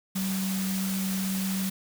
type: tone in noise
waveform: sine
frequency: 191 Hz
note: G3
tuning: 45 cents flat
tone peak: -27 dBFS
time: 0.15-1.7 s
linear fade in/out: 10 ms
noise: white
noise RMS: -35 dBFS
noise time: 0.15-1.7 s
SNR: +5 dB
effects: none